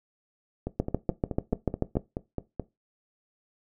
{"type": "two click trains", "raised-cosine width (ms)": 2, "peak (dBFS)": [-17, -11], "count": [10, 9], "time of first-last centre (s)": [[0.67, 2.597], [0.8, 1.97]], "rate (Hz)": [4.67, 6.84], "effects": ["noise-tail reverb RT60 0.2 s tail -17 dB re dry"]}